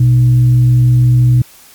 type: tone with frequency modulation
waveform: sine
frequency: 123.47 Hz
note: B2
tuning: in tune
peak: -5 dBFS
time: 0-1.42 s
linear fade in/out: 5 ms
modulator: 181 Hz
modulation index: 0.2
effects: white hiss -41 dBFS RMS until 1.74 s + MP3 96 kbps